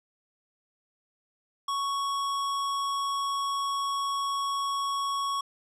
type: tone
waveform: square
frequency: 1111 Hz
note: C#6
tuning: 4 cents sharp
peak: -28 dBFS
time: 1.68-5.41 s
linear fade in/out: 5 ms
effects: low-pass 9000 Hz 12 dB/octave